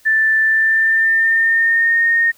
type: tone with pitch glide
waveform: sine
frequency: 1765 to 1845.3 Hz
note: A6 to A#6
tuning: +5 to -18 cents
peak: -11 dBFS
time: 0.05-2.32 s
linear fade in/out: 20 ms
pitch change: +77 cents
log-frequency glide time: 0.42-2.01 s
effects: white hiss -51 dBFS RMS until 2.37 s